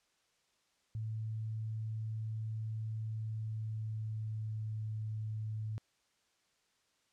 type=tone with pitch glide; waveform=sine; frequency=110 to 108.61 Hz; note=A2 to A2; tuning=0 to -22 cents; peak=-36 dBFS; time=0.95-5.78 s; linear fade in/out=0 ms; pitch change=-22 cents; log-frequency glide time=3.06-4.86 s; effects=white hiss -75 dBFS RMS until 7.12 s + low-pass 7000 Hz 12 dB/octave